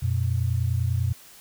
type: tone pair together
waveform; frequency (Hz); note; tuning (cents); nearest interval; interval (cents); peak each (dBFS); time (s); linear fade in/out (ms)
sine; 89.9 / 120; F#2 / B2; -49 / -49; perfect fourth; 500; -24; 0.02-1.13; 10
effects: white hiss -49 dBFS RMS until 1.4 s